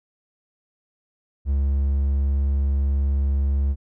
triangle tone, 69.3 Hz, C#2, in tune, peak -16 dBFS, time 1.45-3.76 s, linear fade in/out 50 ms, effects none

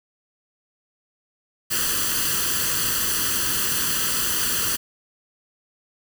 white noise with comb filter, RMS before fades -23 dBFS, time 1.7-4.77 s, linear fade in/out 20 ms, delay 0.66 ms, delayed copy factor +0.75, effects none

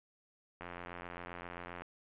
click train, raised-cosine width 0.5 ms, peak -29 dBFS, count 107, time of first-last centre 0.61-1.82 s, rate 87.6 Hz, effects resampled to 8000 Hz + 10-bit

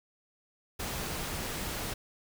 pink noise, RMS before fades -36 dBFS, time 0.79-1.94 s, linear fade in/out 10 ms, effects none

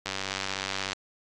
click train, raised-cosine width 0.2 ms, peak -13 dBFS, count 85, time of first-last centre 0.06-0.93 s, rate 96.5 Hz, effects AAC 32 kbps

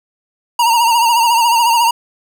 square tone with vibrato, 932.3 Hz, A#5, in tune, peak -10 dBFS, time 0.59-1.91 s, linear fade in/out 5 ms, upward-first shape triangle, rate 14 Hz, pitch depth 73 cents each way, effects none

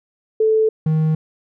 sine / triangle tone pair in turn, 438.2 / 157 Hz, A4 / D#3, -7 / +16 cents, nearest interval octave + tritone, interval 1777 cents, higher first, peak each -12 dBFS, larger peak neither, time 0.4-0.69 / 0.86-1.15 s, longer neither, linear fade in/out 5 ms, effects none

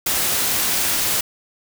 white noise, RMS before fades -20 dBFS, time 0.06-1.21 s, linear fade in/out 5 ms, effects none

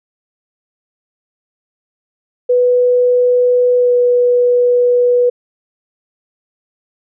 sine tone with pitch glide, 493.9 to 489.6 Hz, B4 to B4, 0 to -15 cents, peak -8 dBFS, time 2.49-5.3 s, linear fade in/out 10 ms, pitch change -15 cents, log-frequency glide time 3.77-3.93 s, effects none

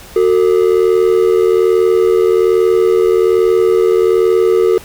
triangle ring-modulated tone, 410 Hz, G#4, 22 cents flat, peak -3 dBFS, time 0.16-4.78 s, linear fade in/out 0 ms, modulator 40.6 Hz, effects pink hiss -36 dBFS RMS until 4.84 s

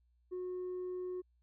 triangle tone with tanh clipping, 364.3 Hz, F#4, 27 cents flat, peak -38 dBFS, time 0.31-1.22 s, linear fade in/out 20 ms, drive 6 dB, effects added 60 Hz sine -69 dBFS peak until 1.42 s

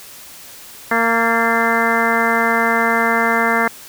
harmonic tone with a mistuned harmonic, 230 Hz, A#3, 23 cents flat, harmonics 1 / 2 / 3 / 4 / 5 / 6 / 7 / 8 / 9, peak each -22 / -22 / -22 / -22 / -22 / -22 / -22 / -22 / -22 dBFS, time 0.91-3.68 s, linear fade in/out 5 ms, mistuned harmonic 8, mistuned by -54 cents, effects white hiss -38 dBFS RMS until 3.88 s

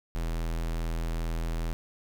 square tone, 41.2 Hz, E1, in tune, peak -29 dBFS, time 0.15-1.73 s, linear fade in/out 0 ms, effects 10-bit

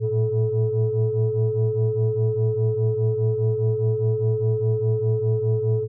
sine tone cluster, 111.4 / 116.3 / 432.7 Hz, A2 / A#2 / A4, +22 / -4 / -29 cents, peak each -22 dBFS, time 0-5.88 s, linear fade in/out 50 ms, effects tanh soft clip ceiling -12 dBFS

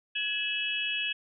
sine tone cluster, 1683 / 2602 / 2938 / 3312 Hz, G#6 / E7 / F#7 / G#7, +23 / -23 / -13 / -5 cents, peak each -38 / -31 / -34 / -36 dBFS, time 0.15-1.13 s, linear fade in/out 10 ms, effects none

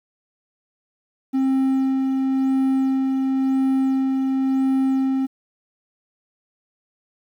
triangle tone with tremolo, 265.8 Hz, C4, 27 cents sharp, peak -14 dBFS, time 1.33-5.27 s, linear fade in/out 20 ms, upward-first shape sine, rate 0.95 Hz, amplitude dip 25%, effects 9-bit

